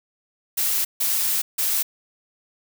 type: noise bursts at uneven times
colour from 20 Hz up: blue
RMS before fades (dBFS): -22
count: 3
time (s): 0.57-0.85 / 1-1.42 / 1.58-1.83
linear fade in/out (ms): 10
effects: none